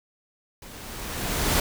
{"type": "noise with level ramp", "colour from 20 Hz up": "pink", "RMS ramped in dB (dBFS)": [-44, -21], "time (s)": [0.62, 1.6], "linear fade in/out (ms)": 2, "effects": []}